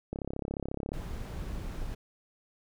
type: click train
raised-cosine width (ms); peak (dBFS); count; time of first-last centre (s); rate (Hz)
2; -21; 28; 0.13-0.919; 34.2
type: noise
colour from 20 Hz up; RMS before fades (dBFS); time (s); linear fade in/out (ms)
brown; -37; 0.93-1.95; 10
effects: none